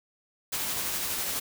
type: noise with tremolo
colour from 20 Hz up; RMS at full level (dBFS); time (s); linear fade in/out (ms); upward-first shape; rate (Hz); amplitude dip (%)
white; -30; 0.52-1.4; 10; sine; 12; 25
effects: none